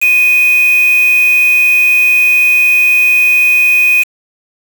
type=tone with quantisation; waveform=sine; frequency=2489 Hz; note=D#7; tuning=in tune; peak=-6 dBFS; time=0.01-4.04 s; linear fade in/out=20 ms; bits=3; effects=none